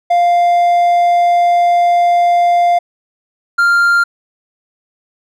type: tone pair in turn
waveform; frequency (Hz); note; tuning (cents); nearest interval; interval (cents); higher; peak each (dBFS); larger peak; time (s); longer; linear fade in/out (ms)
triangle; 698.5 / 1394.5; F5 / F6; 0 / -3; octave; 1197; second; -6; neither; 0.1-2.79 / 3.58-4.04; first; 10
effects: none